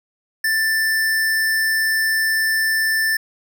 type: tone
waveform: square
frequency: 1771 Hz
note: A6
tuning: 11 cents sharp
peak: -17 dBFS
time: 0.44-3.17 s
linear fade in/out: 5 ms
effects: none

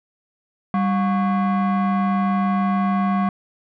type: tone with frequency modulation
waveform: sine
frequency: 196 Hz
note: G3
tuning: in tune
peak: -14 dBFS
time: 0.74-3.29 s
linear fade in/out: 2 ms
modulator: 913 Hz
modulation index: 0.78
effects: tanh soft clip ceiling -16 dBFS

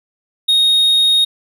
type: tone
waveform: triangle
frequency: 3729 Hz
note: A#7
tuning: in tune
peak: -8 dBFS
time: 0.48-1.25 s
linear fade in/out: 10 ms
effects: none

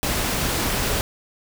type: noise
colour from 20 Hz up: pink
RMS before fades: -23 dBFS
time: 0.03-1.01 s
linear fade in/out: 0 ms
effects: none

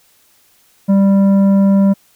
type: tone with tanh clipping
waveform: sine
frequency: 196.6 Hz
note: G3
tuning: 5 cents sharp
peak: -9 dBFS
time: 0.88-1.94 s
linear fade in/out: 20 ms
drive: 9 dB
effects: white hiss -53 dBFS RMS until 2.15 s

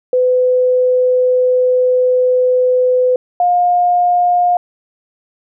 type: tone pair in turn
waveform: sine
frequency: 504 / 710.5 Hz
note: B4 / F5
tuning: +35 / +30 cents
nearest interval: tritone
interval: 595 cents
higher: second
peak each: -9 dBFS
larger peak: neither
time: 0.13-3.16 / 3.4-4.57 s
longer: first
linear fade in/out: 2 ms
effects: none

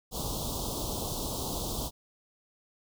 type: band-stop noise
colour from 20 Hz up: pink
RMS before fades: -34 dBFS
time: 0.11-1.91 s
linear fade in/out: 50 ms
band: 1100 to 3300 Hz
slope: 48 dB/octave
effects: none

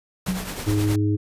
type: noise with tremolo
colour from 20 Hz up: pink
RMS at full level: -29 dBFS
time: 0.26-0.96 s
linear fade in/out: 5 ms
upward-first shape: triangle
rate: 9.5 Hz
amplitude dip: 60%
type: tone with exponential decay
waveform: sine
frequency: 185 Hz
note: F#3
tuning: in tune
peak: -19 dBFS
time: 0.28-0.68 s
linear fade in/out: 5 ms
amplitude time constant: 86 ms
type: harmonic tone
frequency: 103.83 Hz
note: G#2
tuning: in tune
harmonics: 1 / 3 / 4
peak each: -20 / -22 / -32 dBFS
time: 0.66-1.17 s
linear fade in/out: 20 ms
effects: resampled to 32000 Hz

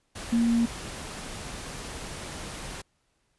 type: tone in noise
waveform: sine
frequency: 233.1 Hz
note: A#3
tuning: in tune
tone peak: -20 dBFS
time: 0.32-0.66 s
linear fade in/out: 10 ms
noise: pink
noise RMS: -38 dBFS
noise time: 0.15-2.82 s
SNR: +15 dB
effects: pink hiss -72 dBFS RMS until 3.38 s + resampled to 24000 Hz

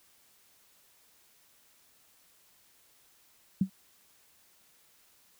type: tone with exponential decay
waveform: sine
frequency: 190.5 Hz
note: G3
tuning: 49 cents flat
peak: -19 dBFS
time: 3.61-3.7 s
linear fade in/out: 5 ms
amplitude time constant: 19 ms
effects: white hiss -64 dBFS RMS until 5.39 s

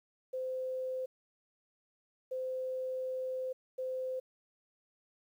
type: tone bursts at uneven times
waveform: sine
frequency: 516 Hz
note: C5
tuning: 24 cents flat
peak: -34 dBFS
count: 3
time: 0.33-1.06 / 2.31-3.53 / 3.78-4.2 s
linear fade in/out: 10 ms
effects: 11-bit

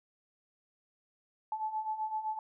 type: beating tone pair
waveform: sine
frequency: 862 / 869.8 Hz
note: A5 / A5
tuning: -36 / -20 cents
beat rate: 7.8 Hz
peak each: -39 / -34 dBFS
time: 1.52-2.39 s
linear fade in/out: 2 ms
effects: none

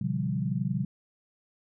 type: chord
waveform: sine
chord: G dominant seventh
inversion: first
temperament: equal with one note detuned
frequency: 123.47 / 143.31 / 174.61 / 196 Hz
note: B2 / D3 / F3 / G3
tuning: 0 / -42 / 0 / 0 cents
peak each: -32 dBFS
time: 0.01-0.85 s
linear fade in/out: 5 ms
effects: none

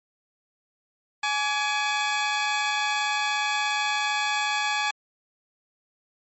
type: tone pair together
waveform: 15% pulse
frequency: 840 / 1152.4 Hz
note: G#5 / D6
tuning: +19 / -33 cents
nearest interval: perfect fourth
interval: 548 cents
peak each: -18 / -23 dBFS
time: 1.23-4.91 s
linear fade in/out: 5 ms
effects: MP3 32 kbps

